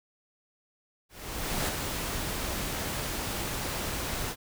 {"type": "noise with ADSR envelope", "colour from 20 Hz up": "pink", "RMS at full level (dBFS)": -29, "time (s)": [1.09, 4.36], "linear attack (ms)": 590, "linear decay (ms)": 18, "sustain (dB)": -4, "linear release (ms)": 64, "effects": []}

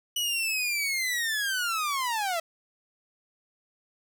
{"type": "linear sweep", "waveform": "sawtooth", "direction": "down", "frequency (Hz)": [2960, 643], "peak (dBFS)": -23, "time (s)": [0.16, 2.4], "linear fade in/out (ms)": 5, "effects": ["10-bit"]}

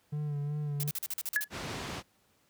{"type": "tone with vibrato", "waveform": "triangle", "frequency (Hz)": 146.83, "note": "D3", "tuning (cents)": 0, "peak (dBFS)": -29, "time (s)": [0.12, 0.91], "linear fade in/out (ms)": 10, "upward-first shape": "sine", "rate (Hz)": 2.7, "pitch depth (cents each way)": 38}
{"type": "noise bursts", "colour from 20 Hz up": "blue", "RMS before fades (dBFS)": -35, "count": 9, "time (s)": [0.8, 1.441], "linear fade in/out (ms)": 0, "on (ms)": 33, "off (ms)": 43}
{"type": "tone with exponential decay", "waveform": "sine", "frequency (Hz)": 1700, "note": "G#6", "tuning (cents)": 40, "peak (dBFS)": -21, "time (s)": [1.36, 1.48], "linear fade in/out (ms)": 1, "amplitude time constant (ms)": 26}
{"type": "low-pass noise", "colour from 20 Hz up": "pink", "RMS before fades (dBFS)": -38, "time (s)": [1.5, 2.03], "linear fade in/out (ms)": 50, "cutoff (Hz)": 5700, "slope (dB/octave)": 12}
{"effects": ["pink hiss -69 dBFS RMS until 2.49 s", "high-pass 80 Hz 12 dB/octave"]}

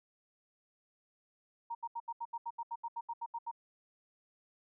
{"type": "tone bursts", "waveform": "sine", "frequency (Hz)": 932.3, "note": "A#5", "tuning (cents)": 0, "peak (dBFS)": -36, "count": 15, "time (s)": [1.7, 3.514], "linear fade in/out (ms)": 10, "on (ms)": 50, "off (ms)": 76, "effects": []}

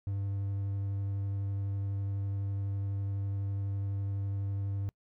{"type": "tone with vibrato", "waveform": "triangle", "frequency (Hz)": 99.1, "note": "G2", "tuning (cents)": 19, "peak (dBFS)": -29, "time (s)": [0.07, 4.89], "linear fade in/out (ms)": 0, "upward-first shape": "sine", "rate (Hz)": 12, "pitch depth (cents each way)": 9, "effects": ["noise-tail reverb RT60 0.1 s tail -26 dB re dry"]}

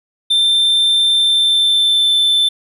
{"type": "tone with pitch glide", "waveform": "triangle", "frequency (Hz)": [3571, 3536], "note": ["A7", "A7"], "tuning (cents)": [25, 8], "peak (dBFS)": -9, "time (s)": [0.3, 2.49], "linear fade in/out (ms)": 10, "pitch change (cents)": -17, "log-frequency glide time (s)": [1.11, 2.16], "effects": []}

